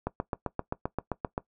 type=click train; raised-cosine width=1 ms; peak=-15 dBFS; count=11; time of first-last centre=0.07-1.379 s; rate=7.64 Hz; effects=noise-tail reverb RT60 0.1 s tail -19 dB re dry